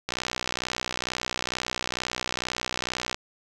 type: click train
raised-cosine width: 0.2 ms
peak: -10 dBFS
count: 191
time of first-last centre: 0.09-3.145 s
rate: 62.2 Hz
effects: none